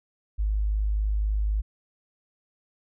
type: tone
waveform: sine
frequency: 51.91 Hz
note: G#1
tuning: in tune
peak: -22 dBFS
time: 0.38-1.62 s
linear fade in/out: 20 ms
effects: none